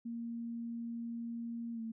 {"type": "tone with pitch glide", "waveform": "sine", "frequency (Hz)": [233.1, 225.3], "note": ["A#3", "A3"], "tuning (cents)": [0, 41], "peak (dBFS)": -38, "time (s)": [0.05, 1.92], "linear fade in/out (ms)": 10, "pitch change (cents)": -59, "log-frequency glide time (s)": [1.73, 1.81], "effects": []}